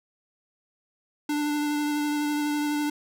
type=tone with vibrato; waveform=square; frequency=295.6 Hz; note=D4; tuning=11 cents sharp; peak=-25 dBFS; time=1.29-2.9 s; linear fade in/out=5 ms; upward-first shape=triangle; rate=12 Hz; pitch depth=17 cents each way; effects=none